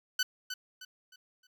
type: tone with echo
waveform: 15% pulse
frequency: 1500 Hz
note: F#6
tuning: 23 cents sharp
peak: -20 dBFS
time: 0.19-0.23 s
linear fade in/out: 5 ms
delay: 310 ms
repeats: 4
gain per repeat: -9 dB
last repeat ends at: 1.47 s
effects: none